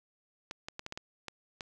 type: clicks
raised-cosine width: 0.2 ms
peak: -22 dBFS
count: 8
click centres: 0.511 / 0.685 / 0.794 / 0.864 / 0.924 / 0.975 / 1.283 / 1.608 s
effects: none